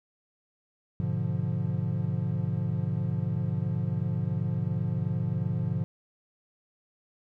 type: chord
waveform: triangle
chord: G# diminished seventh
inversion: none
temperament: equal with one note detuned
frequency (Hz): 103.83 / 123.97 / 146.83 / 174.61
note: G#2 / B2 / D3 / F3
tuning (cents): 0 / +7 / 0 / 0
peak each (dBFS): -30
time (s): 1-5.84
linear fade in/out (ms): 0
effects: none